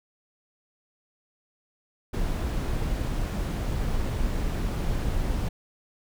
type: noise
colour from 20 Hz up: brown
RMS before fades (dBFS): -27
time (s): 2.13-5.49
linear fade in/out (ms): 10
effects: none